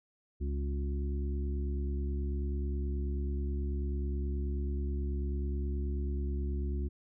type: harmonic tone with a mistuned harmonic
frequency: 69.3 Hz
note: C#2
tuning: in tune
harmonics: 1 / 2 / 3 / 4 / 5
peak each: -31 / -46 / -43 / -46 / -44 dBFS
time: 0.4-6.89 s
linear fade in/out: 20 ms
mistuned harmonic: 5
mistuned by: +56 cents
effects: none